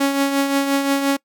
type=tone with tremolo; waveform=sawtooth; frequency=277.2 Hz; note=C#4; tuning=in tune; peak=-10 dBFS; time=0-1.17 s; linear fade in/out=10 ms; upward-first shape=triangle; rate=5.7 Hz; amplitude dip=55%; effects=noise-tail reverb RT60 0.1 s tail -23 dB re dry